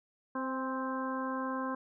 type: harmonic tone with a mistuned harmonic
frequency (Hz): 261.6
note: C4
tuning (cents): 0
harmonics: 1 / 2 / 3 / 4 / 5 / 6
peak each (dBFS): -36 / -40 / -46 / -37 / -46 / -44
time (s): 0.35-1.75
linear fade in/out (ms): 5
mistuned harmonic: 3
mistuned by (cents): +34
effects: none